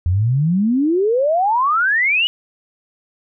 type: exponential sweep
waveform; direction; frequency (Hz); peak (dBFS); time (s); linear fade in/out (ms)
sine; up; 83.3 to 2986; -13; 0.06-2.27; 0
effects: none